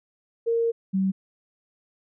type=tone pair in turn; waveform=sine; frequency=462.2 / 191.38 Hz; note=A#4 / G3; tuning=-15 / -41 cents; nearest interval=octave + minor third; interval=1526 cents; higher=first; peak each=-20 dBFS; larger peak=neither; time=0.46-0.72 / 0.93-1.12 s; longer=first; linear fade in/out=20 ms; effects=none